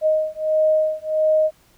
sine beating tone pair, 622.3 / 623.8 Hz, D#5 / D#5, 0 / +4 cents, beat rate 1.5 Hz, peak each -19 dBFS, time 0.01-1.51 s, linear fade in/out 50 ms, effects pink hiss -56 dBFS RMS until 1.77 s

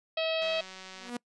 harmonic tone, 645 Hz, E5, 38 cents flat, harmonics 1 / 2 / 3 / 4 / 5 / 6 / 7 / 8, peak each -29 / -43 / -44 / -36 / -36 / -39 / -43 / -50 dBFS, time 0.17-0.61 s, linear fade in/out 5 ms
click train, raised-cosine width 0.2 ms, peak -28 dBFS, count 128, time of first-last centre 0.42-1.096 s, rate 188 Hz
sawtooth tone with exponential growth, 241.9 Hz, B3, 36 cents flat, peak -27 dBFS, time 0.92-1.17 s, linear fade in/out 5 ms, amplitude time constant 53 ms
effects noise-tail reverb RT60 0.1 s tail -25 dB re dry + resampled to 24000 Hz

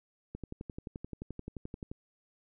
click train, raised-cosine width 3 ms, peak -27 dBFS, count 19, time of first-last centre 0.35-1.915 s, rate 11.5 Hz, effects none

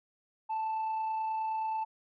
sine tone with amplitude modulation, 880 Hz, A5, in tune, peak -27 dBFS, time 0.49-1.85 s, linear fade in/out 20 ms, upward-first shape sine, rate 29.4 Hz, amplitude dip 25%, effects tanh soft clip ceiling -29 dBFS

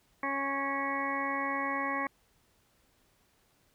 harmonic tone, 276.2 Hz, C#4, 6 cents flat, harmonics 1 / 2 / 3 / 4 / 6 / 7 / 8, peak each -38 / -40 / -39 / -34 / -42 / -37 / -39 dBFS, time 0.23-2.07 s, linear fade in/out 2 ms, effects pink hiss -69 dBFS RMS until 3.74 s

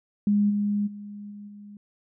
sine tone with level steps, 205.4 Hz, G#3, 19 cents flat, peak -18 / -22 / -36 / -38 / -41 dBFS, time 0.27-1.77 s, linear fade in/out 2 ms, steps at 0.49 / 0.86 / 1.3 / 1.47 s, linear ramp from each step 20 ms, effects none

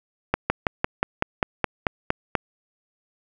slowing click train, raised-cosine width 0.5 ms, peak -4 dBFS, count 11, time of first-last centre 0.34-2.352 s, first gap 160 ms, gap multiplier 1.05, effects none

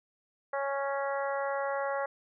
harmonic tone, 277.2 Hz, C#4, in tune, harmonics 2 / 3 / 4 / 5 / 6 / 7, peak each -32 / -36 / -38 / -40 / -42 / -43 dBFS, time 0.53-2.06 s, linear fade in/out 5 ms, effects none

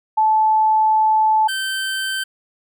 sine / 25% pulse tone pair in turn, 870 / 1550.2 Hz, A5 / G6, -20 / -20 cents, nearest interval minor seventh, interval 1000 cents, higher second, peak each -12 / -17 dBFS, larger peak first, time 0.17-1.48 / 1.48-2.24 s, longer first, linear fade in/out 10 ms, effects none

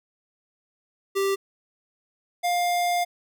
square tone pair in turn, 392 / 704.3 Hz, G4 / F5, 0 / +14 cents, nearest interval minor seventh, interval 1014 cents, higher second, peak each -22 dBFS, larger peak neither, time 1.15-1.36 / 2.43-3.05 s, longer second, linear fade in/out 20 ms, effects none

